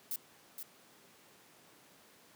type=noise with echo; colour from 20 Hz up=violet; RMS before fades=-37 dBFS; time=0.11-0.16 s; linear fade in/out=2 ms; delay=470 ms; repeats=1; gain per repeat=-7 dB; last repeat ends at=0.63 s; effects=pink hiss -61 dBFS RMS until 2.35 s + high-pass 200 Hz 12 dB/octave